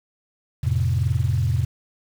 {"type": "chord", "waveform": "sine", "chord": "F major", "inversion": "none", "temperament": "equal", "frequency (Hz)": [87.31, 110, 130.81], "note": ["F2", "A2", "C3"], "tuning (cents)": [0, 0, 0], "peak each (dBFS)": -22, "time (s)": [0.63, 1.65], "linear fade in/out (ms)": 10, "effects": ["tanh soft clip ceiling -10 dBFS", "7-bit"]}